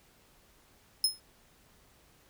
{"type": "tone with exponential decay", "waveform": "sawtooth", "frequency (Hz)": 5160, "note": "E8", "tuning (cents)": -38, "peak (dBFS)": -18, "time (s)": [1.04, 1.2], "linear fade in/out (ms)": 2, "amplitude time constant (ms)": 33, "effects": ["pink hiss -63 dBFS RMS until 2.29 s"]}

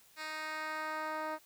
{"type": "tone with band-pass filter sweep", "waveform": "10% pulse", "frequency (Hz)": 311.1, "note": "D#4", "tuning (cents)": 0, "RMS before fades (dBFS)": -39, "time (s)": [0.16, 1.39], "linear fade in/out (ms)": 50, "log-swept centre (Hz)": [3100, 740], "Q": 0.87, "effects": ["white hiss -63 dBFS RMS until 1.45 s"]}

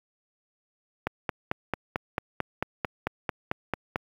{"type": "click train", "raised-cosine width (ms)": 0.5, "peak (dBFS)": -11, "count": 14, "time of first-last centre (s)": [1.07, 3.959], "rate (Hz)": 4.5, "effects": ["high-pass 60 Hz 12 dB/octave", "8-bit"]}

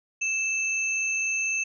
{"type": "tone pair together", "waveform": "sine", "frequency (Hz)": [2637, 6321], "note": ["E7", "G8"], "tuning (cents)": [0, 13], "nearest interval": "octave + minor third", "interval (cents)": 1513, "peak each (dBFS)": [-25, -31], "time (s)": [0.21, 1.64], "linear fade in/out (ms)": 10, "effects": []}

